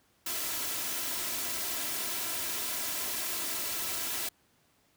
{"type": "noise with comb filter", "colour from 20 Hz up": "white", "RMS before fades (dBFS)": -34, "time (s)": [0.26, 4.29], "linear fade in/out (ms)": 5, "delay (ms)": 3, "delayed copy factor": 0.55, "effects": ["pink hiss -68 dBFS RMS until 4.96 s", "high-pass 80 Hz 12 dB/octave"]}